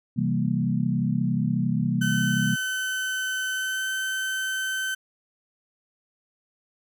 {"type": "chord", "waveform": "sine", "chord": "C dominant seventh", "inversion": "none", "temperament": "equal", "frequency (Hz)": [130.81, 164.81, 196, 233.1], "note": ["C3", "E3", "G3", "Bb3"], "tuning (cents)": [0, 0, 0, 0], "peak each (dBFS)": -27, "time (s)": [0.16, 2.56], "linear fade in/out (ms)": 20}
{"type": "tone with pitch glide", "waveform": "35% pulse", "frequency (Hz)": [1523, 1536.3], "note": ["F#6", "G6"], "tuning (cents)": [50, -35], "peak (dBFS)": -24, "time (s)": [2.01, 4.95], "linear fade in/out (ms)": 10, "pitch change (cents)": 15, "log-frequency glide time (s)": [3.5, 3.88]}
{"effects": []}